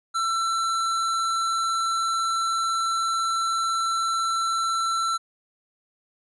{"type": "tone", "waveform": "square", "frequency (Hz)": 1341, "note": "E6", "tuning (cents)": 29, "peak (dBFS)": -23, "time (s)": [0.14, 5.18], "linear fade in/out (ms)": 20, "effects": ["resampled to 22050 Hz"]}